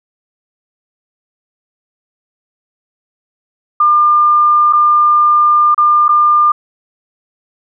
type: tone with dropouts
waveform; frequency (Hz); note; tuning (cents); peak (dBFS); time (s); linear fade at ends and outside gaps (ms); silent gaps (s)
sine; 1200; D6; +37; -6; 3.8-6.52; 5; 4.727-4.732 / 5.746-5.778 / 6.082-6.09
effects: none